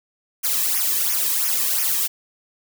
blue noise with flanger, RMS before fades -21 dBFS, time 0.43-2.08 s, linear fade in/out 20 ms, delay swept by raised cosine 0.24 to 1.44 ms, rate 2.9 Hz, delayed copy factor -1, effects none

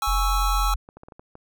square chord, C# minor, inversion second, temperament equal, 830.6 / 1108.7 / 1318.5 Hz, G#5 / C#6 / E6, 0 / 0 / 0 cents, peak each -29 / -30 / -26 dBFS, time 0.02-0.74 s, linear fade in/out 2 ms
sine tone, 44.92 Hz, F1, 50 cents sharp, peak -21 dBFS, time 0.07-0.76 s, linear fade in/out 10 ms
clicks, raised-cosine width 1 ms, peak -29 dBFS, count 7, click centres 0.889 / 0.97 / 1.034 / 1.085 / 1.122 / 1.195 / 1.354 s
effects none

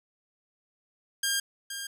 10% pulse tone with echo, 1609 Hz, G6, 45 cents sharp, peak -17 dBFS, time 1.23-1.4 s, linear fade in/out 5 ms, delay 470 ms, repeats 1, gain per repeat -9 dB, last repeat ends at 1.87 s, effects none

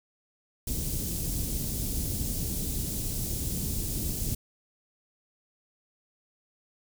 pink band-stop noise, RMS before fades -31 dBFS, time 0.67-4.35 s, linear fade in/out 5 ms, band 240 to 7200 Hz, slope 12 dB/octave, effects none

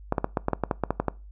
clicks, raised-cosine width 1 ms, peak -9 dBFS, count 12, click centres 0.124 / 0.182 / 0.244 / 0.372 / 0.484 / 0.533 / 0.637 / 0.712 / 0.837 / 0.906 / 1 / 1.083 s, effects noise-tail reverb RT60 0.3 s tail -22 dB re dry + added 50 Hz sine -42 dBFS peak until 1.31 s

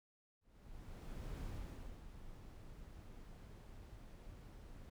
brown noise with ADSR envelope, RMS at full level -45 dBFS, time 0.41-4.9 s, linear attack 1000 ms, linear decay 580 ms, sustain -9 dB, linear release 9 ms, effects none

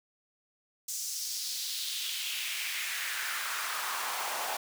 pink noise with high-pass filter sweep, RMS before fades -35 dBFS, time 0.88-4.57 s, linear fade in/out 5 ms, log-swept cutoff 6600 to 730 Hz, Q 2.3, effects none

